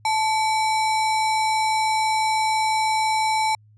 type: tone with sample-and-hold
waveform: sine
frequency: 874 Hz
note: A5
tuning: 12 cents flat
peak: -18 dBFS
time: 0.05-3.55 s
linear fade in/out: 2 ms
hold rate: 3150 Hz
effects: added 106 Hz sine -50 dBFS peak until 3.77 s + resampled to 22050 Hz